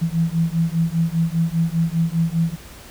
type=beating tone pair; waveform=sine; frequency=163 / 168 Hz; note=E3 / E3; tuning=-19 / +33 cents; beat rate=5 Hz; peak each=-20 dBFS; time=0.01-2.56 s; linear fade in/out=20 ms; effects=added 60 Hz sine -45 dBFS peak until 2.9 s + pink hiss -42 dBFS RMS until 2.9 s